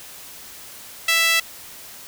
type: tone with high-pass filter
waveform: sawtooth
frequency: 661 Hz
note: E5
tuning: 5 cents sharp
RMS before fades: -18 dBFS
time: 1.08-1.4 s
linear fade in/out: 5 ms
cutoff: 2300 Hz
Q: 1.9
effects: white hiss -40 dBFS RMS until 2.07 s